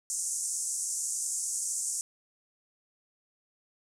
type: band-pass noise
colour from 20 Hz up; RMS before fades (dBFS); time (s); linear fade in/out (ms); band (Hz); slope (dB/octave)
white; -33; 0.1-2.01; 0; 6200 to 9400; 48
effects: none